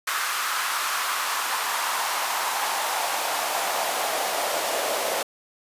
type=noise with high-pass filter sweep; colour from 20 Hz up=pink; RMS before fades=-26 dBFS; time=0.07-5.23 s; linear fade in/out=5 ms; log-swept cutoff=1300 to 570 Hz; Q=2.6; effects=resampled to 32000 Hz